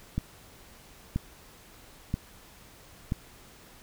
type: click train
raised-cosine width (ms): 5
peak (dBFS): -15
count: 4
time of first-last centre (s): 0.18-3.121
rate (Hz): 1.02
effects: pink hiss -53 dBFS RMS until 3.82 s